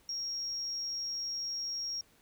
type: tone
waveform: sine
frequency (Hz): 5588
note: F8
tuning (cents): 0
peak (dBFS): -33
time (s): 0.09-2.01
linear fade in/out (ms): 2
effects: tanh soft clip ceiling -30 dBFS + pink hiss -65 dBFS RMS until 2.21 s